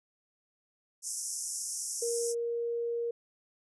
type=band-pass noise; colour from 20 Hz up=pink; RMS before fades=-37 dBFS; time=1.02-2.35 s; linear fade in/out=50 ms; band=5400 to 11000 Hz; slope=96 dB/octave
type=tone; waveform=sine; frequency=469.5 Hz; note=A#4; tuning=12 cents sharp; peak=-30 dBFS; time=2.02-3.11 s; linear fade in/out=5 ms
effects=none